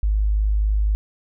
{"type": "tone", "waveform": "sine", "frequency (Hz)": 51.91, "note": "G#1", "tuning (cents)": 0, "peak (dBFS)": -16, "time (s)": [0.03, 0.95], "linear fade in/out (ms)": 0, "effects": []}